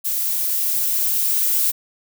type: noise with level ramp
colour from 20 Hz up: violet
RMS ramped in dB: -22 to -18 dBFS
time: 0.04-1.72 s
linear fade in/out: 20 ms
effects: none